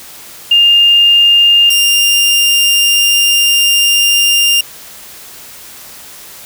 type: tone pair in turn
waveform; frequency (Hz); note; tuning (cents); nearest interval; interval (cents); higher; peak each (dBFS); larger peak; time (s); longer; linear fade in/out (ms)
sine / sawtooth; 2812 / 2799; F7 / F7; +11 / +3; unison; 8; first; -4; neither; 0.51-1.7 / 1.7-4.61; second; 5
effects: white hiss -33 dBFS RMS until 6.45 s